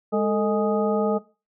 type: harmonic tone with a mistuned harmonic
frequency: 207.7 Hz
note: G#3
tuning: in tune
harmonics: 1 / 2 / 3 / 4 / 6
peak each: -24 / -22 / -26 / -30 / -32 dBFS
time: 0.12-1.19 s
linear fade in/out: 20 ms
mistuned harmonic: 2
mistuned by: +110 cents
effects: noise-tail reverb RT60 0.3 s tail -18 dB re dry